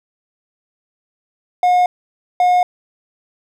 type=tone bursts at uneven times; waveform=triangle; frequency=720 Hz; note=F#5; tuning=47 cents flat; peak=-8 dBFS; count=2; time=1.63-1.86 / 2.4-2.63 s; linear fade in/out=2 ms; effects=none